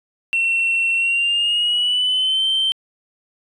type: tone with pitch glide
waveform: sine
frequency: 2713 to 3116 Hz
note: E7 to G7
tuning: +49 to -11 cents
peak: -14 dBFS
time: 0.33-2.72 s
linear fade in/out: 0 ms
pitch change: +240 cents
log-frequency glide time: 0.96-2.47 s
effects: tanh soft clip ceiling -13 dBFS